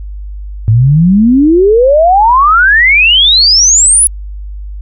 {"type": "exponential sweep", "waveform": "sine", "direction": "up", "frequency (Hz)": [105.2, 10548], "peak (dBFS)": -3, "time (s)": [0.68, 4.07], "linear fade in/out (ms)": 0, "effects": ["added 50 Hz sine -20 dBFS peak until 4.81 s"]}